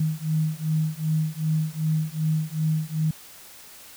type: beating tone pair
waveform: sine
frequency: 155.56 / 158.16 Hz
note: D#3 / D#3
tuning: 0 / +29 cents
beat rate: 2.6 Hz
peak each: -25 dBFS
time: 0-3.11 s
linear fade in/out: 5 ms
effects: white hiss -46 dBFS RMS until 3.96 s